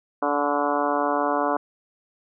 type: harmonic tone with a mistuned harmonic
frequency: 145.1 Hz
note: D3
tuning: 21 cents flat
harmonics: 2 / 3 / 4 / 5 / 6 / 7 / 8 / 9 / 10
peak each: -28 / -30 / -27 / -27 / -30 / -28 / -30 / -33 / -35 dBFS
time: 0.22-1.57 s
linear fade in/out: 5 ms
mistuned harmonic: 8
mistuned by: -37 cents
effects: none